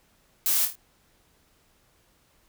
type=noise with echo; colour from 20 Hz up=blue; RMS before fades=-24 dBFS; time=0.46-0.65 s; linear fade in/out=0 ms; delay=26 ms; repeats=4; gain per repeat=-6 dB; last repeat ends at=0.754 s; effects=pink hiss -64 dBFS RMS until 2.48 s